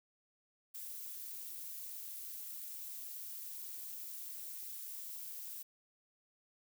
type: noise with amplitude modulation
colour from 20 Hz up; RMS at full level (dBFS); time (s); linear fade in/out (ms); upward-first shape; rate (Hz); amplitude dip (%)
violet; -43; 0.74-5.63; 10; sine; 275; 70
effects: none